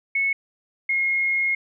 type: tone pair in turn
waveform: sine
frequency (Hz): 2200 / 2152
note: C#7 / C7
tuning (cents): -14 / +48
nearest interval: unison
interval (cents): 38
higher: first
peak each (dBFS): -19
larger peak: neither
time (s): 0.15-0.33 / 0.89-1.55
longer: second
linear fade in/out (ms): 5
effects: none